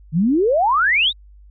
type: exponential sweep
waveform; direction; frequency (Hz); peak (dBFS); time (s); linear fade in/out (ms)
sine; up; 146.83 to 3885; -13; 0.12-1.13; 50
effects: added 50 Hz sine -42 dBFS peak until 1.5 s